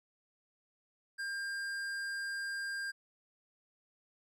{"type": "tone with tanh clipping", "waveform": "sine", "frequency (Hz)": 1600, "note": "G6", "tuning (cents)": 35, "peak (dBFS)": -38, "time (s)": [1.18, 2.92], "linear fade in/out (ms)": 20, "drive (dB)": 14, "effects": []}